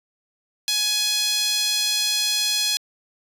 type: tone with high-pass filter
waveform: sawtooth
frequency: 839 Hz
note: G#5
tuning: 17 cents sharp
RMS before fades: -22 dBFS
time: 0.68-2.77 s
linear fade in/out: 0 ms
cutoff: 3900 Hz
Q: 2.4
effects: resampled to 32000 Hz